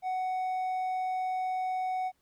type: tone with hard clipping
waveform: sine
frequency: 744 Hz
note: F#5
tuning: 9 cents sharp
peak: -30 dBFS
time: 0.02-2.12 s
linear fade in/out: 50 ms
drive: 3 dB
effects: pink hiss -74 dBFS RMS until 2.21 s